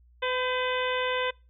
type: harmonic tone with a mistuned harmonic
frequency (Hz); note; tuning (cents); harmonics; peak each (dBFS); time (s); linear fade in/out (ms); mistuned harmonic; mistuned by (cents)
505; B4; +39; 1 / 2 / 3 / 4 / 5 / 6 / 7; -29 / -32 / -34 / -35 / -36 / -37 / -37; 0.22-1.31; 10; 3; +39
effects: noise-tail reverb RT60 0.3 s tail -25 dB re dry + added 60 Hz sine -55 dBFS peak until 1.49 s